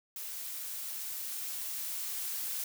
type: noise with level ramp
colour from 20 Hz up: blue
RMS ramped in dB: -41 to -36 dBFS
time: 0.16-2.64 s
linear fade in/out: 2 ms
effects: none